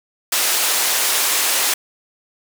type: band-pass noise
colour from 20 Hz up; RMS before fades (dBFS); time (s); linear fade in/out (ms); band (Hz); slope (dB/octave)
white; -18; 0.32-1.74; 5; 470 to 13000; 12
effects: none